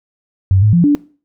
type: tone with pitch steps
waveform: sine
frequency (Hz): 95.5 / 106.1 / 172.5 / 290.7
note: G2 / G#2 / F3 / D4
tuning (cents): -45 / +38 / -21 / -18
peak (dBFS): -7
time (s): 0.51-0.95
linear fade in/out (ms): 0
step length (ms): 110
effects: noise-tail reverb RT60 0.4 s tail -21 dB re dry